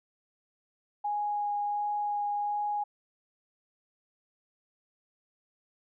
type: tone with vibrato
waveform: sine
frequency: 826 Hz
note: G#5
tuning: 10 cents flat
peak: -28 dBFS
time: 1.04-2.84 s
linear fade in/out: 10 ms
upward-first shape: sine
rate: 1.4 Hz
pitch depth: 8 cents each way
effects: none